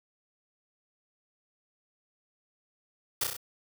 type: noise with echo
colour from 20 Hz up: white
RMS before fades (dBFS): -28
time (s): 3.21-3.24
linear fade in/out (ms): 5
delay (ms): 32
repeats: 4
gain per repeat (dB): -3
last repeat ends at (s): 3.368
effects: none